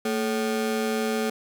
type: ring-modulated tone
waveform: 35% pulse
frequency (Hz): 329.6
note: E4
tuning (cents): 0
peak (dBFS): -19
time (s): 0.05-1.3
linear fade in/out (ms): 5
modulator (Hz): 103
effects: none